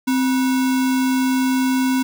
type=tone with sample-and-hold; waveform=sine; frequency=260.2 Hz; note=C4; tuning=9 cents flat; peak=-15 dBFS; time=0.07-2.03 s; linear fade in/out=10 ms; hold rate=1225 Hz; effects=none